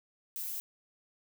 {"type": "noise", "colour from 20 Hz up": "violet", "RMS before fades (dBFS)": -38, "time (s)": [0.36, 0.6], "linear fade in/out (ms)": 0, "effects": []}